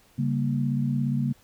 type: chord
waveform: sine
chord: G diminished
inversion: second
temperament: equal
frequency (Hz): 138.59 / 196 / 233.1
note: Db3 / G3 / Bb3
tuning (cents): 0 / 0 / 0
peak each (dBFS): -25 / -31 / -27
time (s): 0.18-1.33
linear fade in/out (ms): 10
effects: pink hiss -59 dBFS RMS until 1.43 s